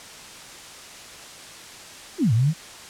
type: exponential two-way sweep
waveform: sine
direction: down then up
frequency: 405.8 to 105.4 to 170.5 Hz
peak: -16 dBFS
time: 2.18-2.54 s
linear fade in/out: 50 ms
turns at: 2.33 s
effects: white hiss -41 dBFS RMS until 2.89 s + low-pass 8000 Hz 12 dB/octave